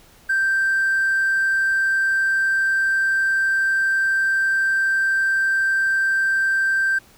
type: tone with hard clipping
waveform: triangle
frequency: 1568 Hz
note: G6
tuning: in tune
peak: -17 dBFS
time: 0.29-6.99 s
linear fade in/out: 10 ms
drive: 4 dB
effects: pink hiss -51 dBFS RMS until 7.17 s